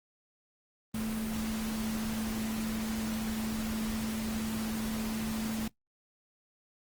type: tone in noise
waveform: sine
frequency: 220 Hz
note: A3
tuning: in tune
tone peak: -32 dBFS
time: 0.94-5.68 s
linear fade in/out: 5 ms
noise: pink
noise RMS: -40 dBFS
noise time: 0.94-5.68 s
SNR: +5 dB
effects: noise-tail reverb RT60 0.1 s tail -20 dB re dry + Opus 24 kbps